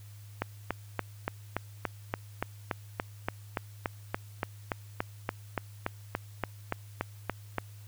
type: click train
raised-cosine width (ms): 0.5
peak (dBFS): -14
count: 26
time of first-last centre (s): 0.42-7.583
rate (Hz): 3.49
effects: added 103 Hz sine -46 dBFS peak until 7.87 s + white hiss -59 dBFS RMS until 7.87 s